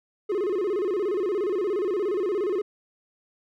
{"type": "tone with vibrato", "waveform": "triangle", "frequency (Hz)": 387.6, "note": "G4", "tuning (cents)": -20, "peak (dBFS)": -21, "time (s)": [0.29, 2.62], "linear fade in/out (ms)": 10, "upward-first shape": "square", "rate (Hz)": 17, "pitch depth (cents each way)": 140, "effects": []}